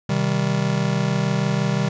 square chord, C minor, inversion none, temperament just, 130.81 / 156.98 / 196.22 Hz, C3 / Eb3 / G3, 0 / +16 / +2 cents, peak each -24 dBFS, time 0.09-1.89 s, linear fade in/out 5 ms, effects resampled to 16000 Hz + 9-bit

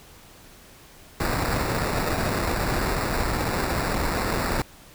pink noise with sample-and-hold, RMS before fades -25 dBFS, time 1.2-4.62 s, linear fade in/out 2 ms, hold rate 3150 Hz, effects pink hiss -49 dBFS RMS until 4.94 s

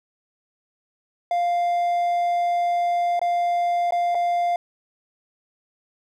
triangle tone with dropouts, 698.5 Hz, F5, in tune, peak -17 dBFS, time 1.31-4.56 s, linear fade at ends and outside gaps 2 ms, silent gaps 3.194-3.215 / 3.908-3.922 / 4.147-4.151 s, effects none

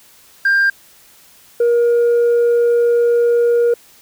sine tone pair in turn, 1594 / 473.9 Hz, G6 / A#4, +28 / +28 cents, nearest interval octave + major sixth, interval 2100 cents, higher first, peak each -8 dBFS, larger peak neither, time 0.45-0.7 / 1.6-3.74 s, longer second, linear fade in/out 5 ms, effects tanh soft clip ceiling -9 dBFS + white hiss -47 dBFS RMS until 4.01 s

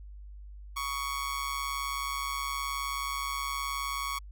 sawtooth tone with amplitude modulation, 1115 Hz, C#6, 10 cents sharp, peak -25 dBFS, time 0.76-4.19 s, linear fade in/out 10 ms, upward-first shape sine, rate 139 Hz, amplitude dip 65%, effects added 50 Hz sine -43 dBFS peak until 4.31 s

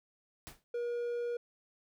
pink noise with exponential decay, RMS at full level -43 dBFS, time 0.47-0.64 s, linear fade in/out 0 ms, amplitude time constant 35 ms
triangle tone, 477.7 Hz, A#4, 42 cents sharp, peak -31 dBFS, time 0.74-1.37 s, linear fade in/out 5 ms
effects none

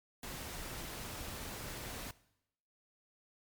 pink noise, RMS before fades -44 dBFS, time 0.23-2.11 s, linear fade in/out 2 ms, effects noise-tail reverb RT60 0.8 s tail -19 dB re dry + MP3 96 kbps

